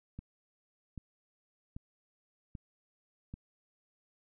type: click train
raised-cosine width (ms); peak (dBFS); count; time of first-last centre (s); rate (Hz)
5; -30; 5; 0.19-3.34; 1.27
effects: none